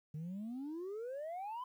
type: exponential sweep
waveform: sine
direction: up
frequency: 147.8 to 1032 Hz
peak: -38 dBFS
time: 0.14-1.64 s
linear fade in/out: 5 ms
effects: tanh soft clip ceiling -39 dBFS + 12-bit